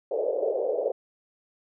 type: band-pass noise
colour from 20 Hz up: pink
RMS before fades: -27 dBFS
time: 0.11-0.92 s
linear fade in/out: 5 ms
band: 440 to 600 Hz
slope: 48 dB/octave
effects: none